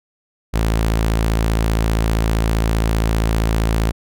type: tone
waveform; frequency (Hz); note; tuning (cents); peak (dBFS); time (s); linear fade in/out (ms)
sawtooth; 55.2; A1; +6; -11; 0.53-3.92; 20
effects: none